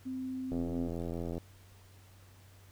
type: tone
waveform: sine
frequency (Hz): 259.4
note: C4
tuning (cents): -15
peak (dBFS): -35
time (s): 0.05-0.89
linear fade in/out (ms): 20
type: click train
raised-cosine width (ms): 2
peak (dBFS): -25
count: 74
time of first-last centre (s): 0.52-1.38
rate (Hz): 84.9
effects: added 95 Hz sine -56 dBFS peak until 2.71 s + pink hiss -62 dBFS RMS until 2.71 s